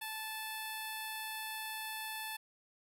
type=tone with notch filter; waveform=5% pulse; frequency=874 Hz; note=A5; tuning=12 cents flat; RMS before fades=-42 dBFS; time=0.01-2.37 s; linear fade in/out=10 ms; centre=6500 Hz; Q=0.64; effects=none